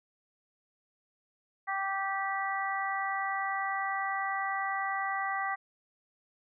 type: harmonic tone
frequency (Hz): 390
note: G4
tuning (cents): -9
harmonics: 2 / 3 / 4 / 5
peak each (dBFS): -34 / -35 / -40 / -35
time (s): 1.67-5.56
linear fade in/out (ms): 20
effects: none